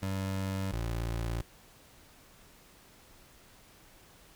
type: tone pair in turn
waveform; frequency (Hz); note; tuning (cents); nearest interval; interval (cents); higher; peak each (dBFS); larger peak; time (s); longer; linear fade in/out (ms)
25% pulse; 96.2 / 57.2; G2 / A#1; -32 / -32; major sixth; 900; first; -28; neither; 0.02-0.72 / 0.72-1.42; neither; 10
effects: pink hiss -58 dBFS RMS until 4.35 s